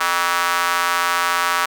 square tone with high-pass filter, 87.31 Hz, F2, in tune, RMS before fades -19 dBFS, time 0-1.66 s, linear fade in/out 10 ms, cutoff 1200 Hz, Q 2.5, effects none

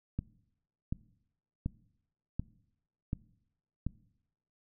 click train, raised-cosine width 5 ms, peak -20 dBFS, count 6, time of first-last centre 0.19-3.866 s, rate 1.36 Hz, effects noise-tail reverb RT60 0.8 s tail -21 dB re dry

